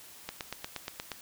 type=click train; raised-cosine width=0.2 ms; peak=-18 dBFS; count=8; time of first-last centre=0.29-1.117 s; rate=8.46 Hz; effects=white hiss -51 dBFS RMS until 1.21 s